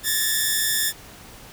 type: tone pair together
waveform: 5% pulse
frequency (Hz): 1715 / 1817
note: A6 / A#6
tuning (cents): -45 / -45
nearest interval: minor second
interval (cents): 100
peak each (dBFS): -12 / -12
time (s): 0.03-0.93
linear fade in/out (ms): 50
effects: pink hiss -44 dBFS RMS until 1.52 s